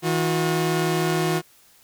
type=tone pair together; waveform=sawtooth; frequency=160.58 / 360.5 Hz; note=E3 / F#4; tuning=-45 / -45 cents; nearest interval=octave + major second; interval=1400 cents; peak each=-19 dBFS; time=0.02-1.42 s; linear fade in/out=50 ms; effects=white hiss -55 dBFS RMS until 1.83 s